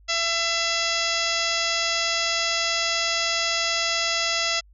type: harmonic tone with a mistuned harmonic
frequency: 671 Hz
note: E5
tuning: 31 cents sharp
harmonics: 1 / 2 / 3 / 4 / 5 / 6 / 7 / 8 / 9 / 10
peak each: -32 / -31 / -29 / -30 / -30 / -32 / -32 / -29 / -35 / -34 dBFS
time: 0.08-4.61 s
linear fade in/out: 20 ms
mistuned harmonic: 8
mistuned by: -57 cents
effects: added 50 Hz sine -50 dBFS peak until 4.73 s

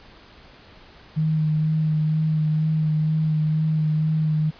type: tone with vibrato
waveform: sine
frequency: 155.56 Hz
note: D#3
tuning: in tune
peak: -18 dBFS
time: 1.16-4.51 s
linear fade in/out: 20 ms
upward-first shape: sine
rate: 2.1 Hz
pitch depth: 17 cents each way
effects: pink hiss -48 dBFS RMS until 4.59 s + resampled to 11025 Hz

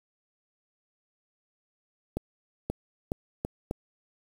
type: accelerating click train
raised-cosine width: 2 ms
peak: -16 dBFS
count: 5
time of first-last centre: 2.17-3.711 s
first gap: 530 ms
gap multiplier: 0.79
effects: 7-bit

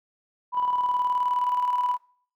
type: tone with tremolo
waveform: sine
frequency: 987.8 Hz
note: B5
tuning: in tune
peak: -19 dBFS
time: 0.52-1.98 s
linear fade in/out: 50 ms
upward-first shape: square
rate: 19 Hz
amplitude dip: 45%
effects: noise-tail reverb RT60 0.6 s tail -26 dB re dry + tanh soft clip ceiling -16 dBFS

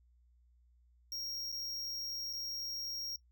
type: tone with dropouts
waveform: square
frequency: 5588 Hz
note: F8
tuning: in tune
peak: -39 dBFS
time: 1.12-3.16 s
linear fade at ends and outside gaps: 1 ms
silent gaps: 1.518-1.525 / 2.329-2.334 s
effects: noise-tail reverb RT60 0.1 s tail -19 dB re dry + added 60 Hz sine -64 dBFS peak until 3.31 s

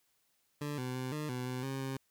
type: tone with pitch steps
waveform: 20% pulse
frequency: 146.7 / 127 / 128.4 / 151.3 / 125.5 / 127 / 134.7 / 133.9 Hz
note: D3 / B2 / C3 / D#3 / B2 / B2 / C#3 / C3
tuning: -2 / +49 / -32 / -48 / +28 / +49 / -49 / +40 cents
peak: -31 dBFS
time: 0.61-1.97 s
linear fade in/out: 5 ms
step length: 170 ms
effects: white hiss -75 dBFS RMS until 2.1 s

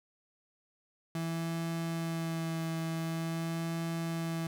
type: tone with vibrato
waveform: 35% pulse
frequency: 164.5 Hz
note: E3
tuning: 3 cents flat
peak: -31 dBFS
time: 1.15-4.47 s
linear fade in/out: 2 ms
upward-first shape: sine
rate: 0.46 Hz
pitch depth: 15 cents each way
effects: none

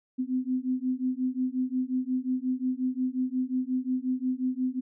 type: beating tone pair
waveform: sine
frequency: 253.1 / 258.7 Hz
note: B3 / C4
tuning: +43 / -19 cents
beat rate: 5.6 Hz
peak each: -29 / -29 dBFS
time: 0.18-4.81 s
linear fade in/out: 20 ms
effects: none

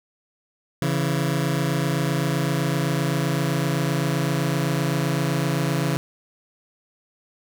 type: tone pair together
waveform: sawtooth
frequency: 138.92 / 166.7 Hz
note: C#3 / E3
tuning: +4 / +20 cents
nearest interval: minor third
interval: 316 cents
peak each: -19 / -20 dBFS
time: 0.82-5.97 s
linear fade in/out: 0 ms
effects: none

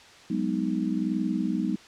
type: chord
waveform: sine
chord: G# minor seventh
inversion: third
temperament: just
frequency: 186.89 / 207.7 / 249.2 / 311.5 Hz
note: F#3 / G#3 / B3 / D#4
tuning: +18 / 0 / +16 / +2 cents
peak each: -30 dBFS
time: 0.3-1.76 s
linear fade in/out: 5 ms
effects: white hiss -50 dBFS RMS until 1.87 s + low-pass 5000 Hz 12 dB/octave

